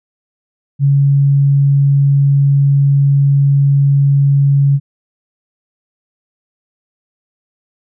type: tone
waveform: sine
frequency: 140 Hz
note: C#3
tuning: 18 cents sharp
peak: -7 dBFS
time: 0.79-4.8 s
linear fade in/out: 50 ms
effects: none